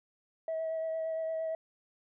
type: tone with vibrato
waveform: sine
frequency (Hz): 645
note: E5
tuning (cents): -38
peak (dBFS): -30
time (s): 0.48-1.55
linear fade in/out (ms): 2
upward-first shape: sine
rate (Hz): 8.7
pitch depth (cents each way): 14
effects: tanh soft clip ceiling -29 dBFS